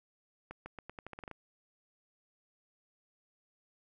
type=accelerating click train; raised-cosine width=0.5 ms; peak=-29 dBFS; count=11; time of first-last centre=0.51-1.313 s; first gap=150 ms; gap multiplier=0.85; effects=none